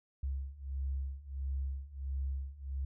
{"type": "beating tone pair", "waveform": "sine", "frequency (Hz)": [67, 68.5], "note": ["C2", "C#2"], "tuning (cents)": [42, -20], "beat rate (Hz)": 1.5, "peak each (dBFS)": [-39, -37], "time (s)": [0.23, 2.85], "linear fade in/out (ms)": 5, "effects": []}